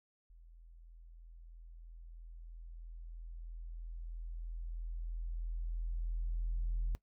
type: tone with level ramp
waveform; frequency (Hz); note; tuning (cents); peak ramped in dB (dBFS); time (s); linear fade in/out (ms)
sine; 41.54; E1; +14; -55 to -30; 0.3-6.95; 0
effects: noise-tail reverb RT60 0.1 s tail -20 dB re dry + tanh soft clip ceiling -29 dBFS